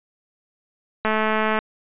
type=click train; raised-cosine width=0.5 ms; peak=-7 dBFS; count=118; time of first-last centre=1.05-1.589 s; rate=217 Hz; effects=resampled to 8000 Hz